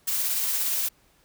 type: noise with tremolo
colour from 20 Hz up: blue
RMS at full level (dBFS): -25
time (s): 0.07-0.89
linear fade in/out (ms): 10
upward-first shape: sine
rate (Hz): 17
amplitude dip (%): 25
effects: pink hiss -62 dBFS RMS until 1.24 s